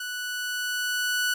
sawtooth tone with level ramp, 1480 Hz, F#6, in tune, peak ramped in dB -28 to -19 dBFS, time 0-1.34 s, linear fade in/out 5 ms, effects none

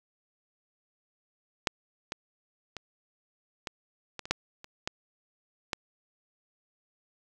clicks, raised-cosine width 0.2 ms, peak -7 / -16 / -21 / -17 / -20 / -24 / -8 / -27 / -13 / -12 dBFS, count 10, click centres 1.672 / 2.121 / 2.767 / 3.672 / 4.193 / 4.255 / 4.31 / 4.644 / 4.875 / 5.732 s, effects 8-bit

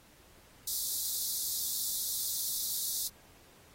white high-pass noise, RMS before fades -34 dBFS, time 0.67-3.08 s, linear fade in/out 5 ms, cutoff 3600 Hz, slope 96 dB/octave, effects pink hiss -60 dBFS RMS until 3.74 s + AAC 48 kbps

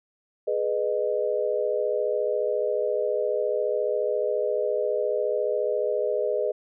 sine tone cluster, 420.2 / 494.6 / 614 Hz, G#4 / B4 / D#5, +20 / +3 / -23 cents, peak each -27 dBFS, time 0.47-6.52 s, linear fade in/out 10 ms, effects none

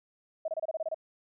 sine tone bursts, 639 Hz, D#5, 46 cents sharp, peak -29 dBFS, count 9, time 0.45-0.945 s, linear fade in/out 5 ms, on 31 ms, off 27 ms, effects none

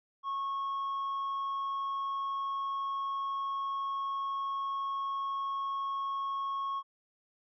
sine tone with tanh clipping, 1097 Hz, C#6, 18 cents flat, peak -32 dBFS, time 0.23-6.83 s, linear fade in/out 50 ms, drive 2 dB, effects MP3 48 kbps

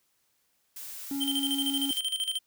blue noise, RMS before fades -41 dBFS, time 0.76-2 s, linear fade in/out 5 ms
triangle tone, 277.7 Hz, C#4, 3 cents sharp, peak -28 dBFS, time 1.11-1.91 s, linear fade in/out 2 ms
square tone with tremolo, 3128 Hz, G7, 4 cents flat, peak -27 dBFS, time 1.2-2.39 s, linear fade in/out 20 ms, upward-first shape square, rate 13 Hz, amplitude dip 70%
effects white hiss -72 dBFS RMS until 2.46 s

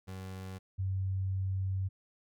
30% pulse / sine tone pair in turn, 94.4 / 95.28 Hz, F#2 / G2, +35 / -49 cents, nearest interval unison, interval 16 cents, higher second, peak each -38 / -30 dBFS, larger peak second, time 0.07-0.59 / 0.78-1.89 s, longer second, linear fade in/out 20 ms, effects none

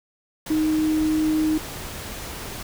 sine tone in noise, 311.1 Hz, D#4, in tune, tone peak -18 dBFS, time 0.5-1.58 s, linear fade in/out 5 ms, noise pink, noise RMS -34 dBFS, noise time 0.46-2.63 s, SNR +13 dB, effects none

